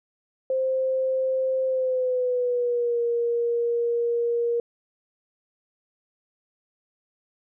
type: tone with pitch glide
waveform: sine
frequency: 523.3 to 471.6 Hz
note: C5 to A#4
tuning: 0 to +20 cents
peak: -21 dBFS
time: 0.5-4.6 s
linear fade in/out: 2 ms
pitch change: -180 cents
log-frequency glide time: 1.66-3.01 s
effects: none